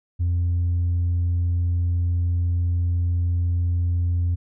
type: tone with tanh clipping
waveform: triangle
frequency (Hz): 87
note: F2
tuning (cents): -6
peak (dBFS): -19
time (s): 0.19-4.36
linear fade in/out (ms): 20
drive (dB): 6
effects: none